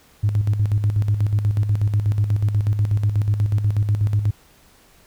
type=tone with tremolo; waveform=sine; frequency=103.83 Hz; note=G#2; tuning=in tune; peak=-13 dBFS; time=0.23-4.31 s; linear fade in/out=10 ms; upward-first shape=square; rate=8.2 Hz; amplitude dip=60%; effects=tanh soft clip ceiling -10 dBFS + pink hiss -53 dBFS RMS until 5.06 s